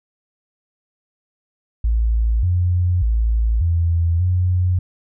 sine tone with pitch steps, 56.1 / 89.1 / 55.9 / 84.2 / 90.5 Hz, A1 / F2 / A1 / E2 / F#2, +34 / +35 / +28 / +37 / -38 cents, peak -14 dBFS, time 1.84-4.79 s, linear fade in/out 5 ms, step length 590 ms, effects none

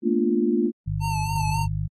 sine chord, Bb major seventh, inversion third, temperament equal with one note detuned, 220 / 239.2 / 293.7 / 349.2 Hz, A3 / Bb3 / D4 / F4, 0 / +45 / 0 / 0 cents, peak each -24 / -24 / -26 / -23 dBFS, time 0.02-0.72 s, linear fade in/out 50 ms
harmonic tone, 50.3 Hz, G1, 45 cents sharp, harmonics 1 / 2 / 3, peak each -31 / -27 / -27 dBFS, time 0.86-1.88 s, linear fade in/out 20 ms
square tone with vibrato, 890 Hz, A5, 20 cents sharp, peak -27 dBFS, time 1-1.67 s, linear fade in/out 50 ms, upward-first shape sine, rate 3.7 Hz, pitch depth 55 cents each way
effects AAC 32 kbps

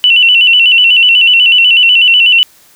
sine tone with vibrato, 2846 Hz, F7, 32 cents sharp, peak -3 dBFS, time 0.04-2.43 s, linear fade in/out 0 ms, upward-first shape square, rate 8.1 Hz, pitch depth 77 cents each way, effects white hiss -44 dBFS RMS until 2.75 s

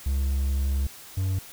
triangle tone pair in turn, 68 / 94.31 Hz, C#2 / F#2, -33 / +34 cents, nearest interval tritone, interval 567 cents, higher second, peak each -20 / -21 dBFS, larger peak first, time 0.06-0.87 / 1.17-1.39 s, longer first, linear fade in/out 5 ms, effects white hiss -45 dBFS RMS until 1.52 s

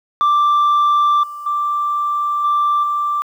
sine tone with level steps, 1176 Hz, D6, 2 cents sharp, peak -8 / -27 / -15 / -11 / -15 dBFS, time 0.21-3.22 s, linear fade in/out 0 ms, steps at 1.23 / 1.46 / 2.44 / 2.83 s, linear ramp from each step 5 ms, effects tanh soft clip ceiling -10 dBFS + 8-bit

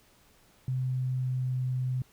sine tone with pitch glide, 128.8 to 127.84 Hz, C3 to C3, -27 to -40 cents, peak -27 dBFS, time 0.68-2.02 s, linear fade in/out 2 ms, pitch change -13 cents, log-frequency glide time 0.8-1.56 s, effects pink hiss -62 dBFS RMS until 2.12 s

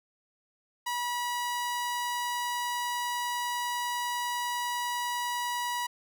sawtooth tone, 970 Hz, B5, 31 cents flat, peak -26 dBFS, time 0.86-5.87 s, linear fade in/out 10 ms, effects none

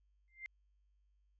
sine tone with exponential growth, 2093 Hz, C7, in tune, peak -39 dBFS, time 0.28-0.46 s, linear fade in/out 0 ms, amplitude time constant 37 ms, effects added 50 Hz sine -70 dBFS peak until 1.39 s + resampled to 16000 Hz

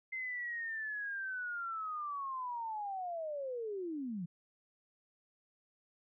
sine linear sweep, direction down, 2080 to 161.5 Hz, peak -37 dBFS, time 0.12-4.26 s, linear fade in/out 10 ms, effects none

